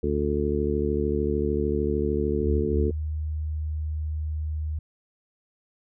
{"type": "harmonic tone", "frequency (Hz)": 73.3, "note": "D2", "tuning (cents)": -3, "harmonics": [1, 2, 3, 4, 5, 6], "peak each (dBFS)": [-28, -33, -30, -32, -28, -28], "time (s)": [0.03, 2.91], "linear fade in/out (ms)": 5}
{"type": "tone", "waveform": "sine", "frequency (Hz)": 77, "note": "D#2", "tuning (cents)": -17, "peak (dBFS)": -26, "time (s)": [2.41, 4.79], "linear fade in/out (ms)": 5}
{"effects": []}